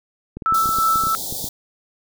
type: clicks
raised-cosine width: 3 ms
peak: -18 dBFS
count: 11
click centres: 0.37 / 0.422 / 0.524 / 0.658 / 0.691 / 0.786 / 0.958 / 1.037 / 1.07 / 1.325 / 1.443 s
type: tone with tremolo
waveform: sine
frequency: 1318.5 Hz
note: E6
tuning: in tune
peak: -14 dBFS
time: 0.46-1.15 s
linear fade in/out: 0 ms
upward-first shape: sine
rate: 2.9 Hz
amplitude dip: 35%
type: band-stop noise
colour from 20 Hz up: white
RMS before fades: -28 dBFS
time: 0.54-1.49 s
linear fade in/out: 5 ms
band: 910 to 3400 Hz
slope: 96 dB/octave
effects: none